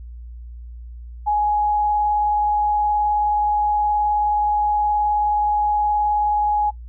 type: tone with vibrato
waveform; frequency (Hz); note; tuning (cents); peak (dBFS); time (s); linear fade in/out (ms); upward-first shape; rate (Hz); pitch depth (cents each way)
sine; 836; G#5; +11; -16; 1.26-6.71; 20; sine; 19; 8
effects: noise-tail reverb RT60 0.1 s tail -17 dB re dry + added 59 Hz sine -33 dBFS peak until 6.88 s